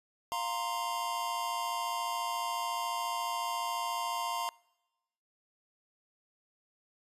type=chord; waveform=square; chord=F suspended fourth; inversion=none; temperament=equal; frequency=698.5 / 932.3 / 1046.5 Hz; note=F5 / Bb5 / C6; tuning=0 / 0 / 0 cents; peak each=-40 / -36 / -37 dBFS; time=0.32-4.49 s; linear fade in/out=0 ms; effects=noise-tail reverb RT60 1.0 s tail -24 dB re dry + resampled to 32000 Hz